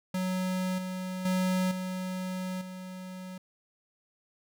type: tone with level steps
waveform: square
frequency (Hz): 185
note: F#3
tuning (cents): 0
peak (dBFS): -29 / -34 / -26 / -33 / -40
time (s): 0.14-3.38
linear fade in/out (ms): 5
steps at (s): 0.78 / 1.25 / 1.71 / 2.61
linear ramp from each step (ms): 5
effects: none